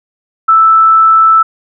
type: tone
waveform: sine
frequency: 1318.5 Hz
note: E6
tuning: in tune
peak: -3 dBFS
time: 0.48-1.43 s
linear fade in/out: 10 ms
effects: none